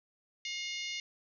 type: harmonic tone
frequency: 714 Hz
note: F5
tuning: 38 cents sharp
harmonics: 3 / 4 / 5 / 6 / 7 / 8 / 9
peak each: -40 / -42 / -44 / -46 / -47 / -48 / -49 dBFS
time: 0.45-1 s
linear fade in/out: 2 ms
effects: none